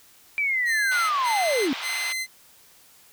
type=linear sweep; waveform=sine; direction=down; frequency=2349 to 246.9 Hz; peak=-21 dBFS; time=0.38-1.73 s; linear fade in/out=0 ms
type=tone bursts; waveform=sawtooth; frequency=2060 Hz; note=C7; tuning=28 cents flat; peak=-23 dBFS; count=3; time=0.65-2.27 s; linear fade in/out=50 ms; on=460 ms; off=120 ms
type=band-pass noise; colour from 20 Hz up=white; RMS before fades=-34 dBFS; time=0.91-2.13 s; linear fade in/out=10 ms; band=710 to 4000 Hz; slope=24 dB/octave
effects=white hiss -54 dBFS RMS until 3.12 s